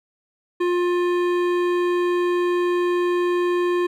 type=tone with hard clipping; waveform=sine; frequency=353.4 Hz; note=F4; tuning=21 cents sharp; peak=-20 dBFS; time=0.6-3.87 s; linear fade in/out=10 ms; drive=14 dB; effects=none